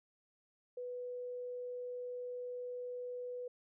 sine tone, 493.9 Hz, B4, in tune, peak -40 dBFS, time 0.77-3.48 s, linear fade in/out 5 ms, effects none

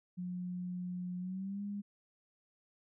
sine tone with pitch glide, 179.7 to 202.9 Hz, F3 to G#3, +50 to -40 cents, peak -37 dBFS, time 0.17-1.82 s, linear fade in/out 20 ms, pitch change +210 cents, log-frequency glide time 1.19-1.62 s, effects none

